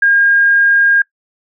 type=tone; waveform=sine; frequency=1618 Hz; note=G#6; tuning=46 cents flat; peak=-7 dBFS; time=0.02-1.02 s; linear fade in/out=5 ms; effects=noise-tail reverb RT60 0.1 s tail -22 dB re dry